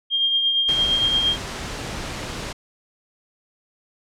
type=tone with tremolo; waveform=sine; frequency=3211 Hz; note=G7; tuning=41 cents sharp; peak=-15 dBFS; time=0.1-1.37 s; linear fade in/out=50 ms; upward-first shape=triangle; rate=8.7 Hz; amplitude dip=45%
type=noise; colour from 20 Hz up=pink; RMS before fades=-30 dBFS; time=0.68-2.53 s; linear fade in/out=10 ms
effects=low-pass 7000 Hz 12 dB/octave